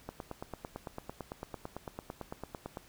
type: click train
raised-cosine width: 1 ms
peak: -25 dBFS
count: 25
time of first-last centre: 0.09-2.772 s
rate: 8.95 Hz
effects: pink hiss -59 dBFS RMS until 2.88 s